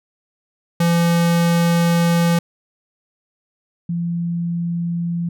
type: tone pair in turn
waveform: square / sine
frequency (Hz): 170.1 / 170.91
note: F3 / F3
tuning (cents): -45 / -37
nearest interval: unison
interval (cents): 8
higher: second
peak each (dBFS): -14 / -19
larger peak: first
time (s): 0.8-2.39 / 3.89-5.29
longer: first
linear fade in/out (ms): 5
effects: none